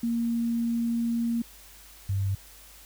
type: tone pair in turn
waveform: sine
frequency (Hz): 233.1 / 98.01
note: A#3 / G2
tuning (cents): 0 / 0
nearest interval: octave + minor third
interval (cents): 1500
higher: first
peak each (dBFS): -24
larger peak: neither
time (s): 0.03-1.42 / 2.09-2.35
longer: first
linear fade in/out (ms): 5
effects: added 50 Hz sine -54 dBFS peak until 2.85 s + white hiss -51 dBFS RMS until 2.85 s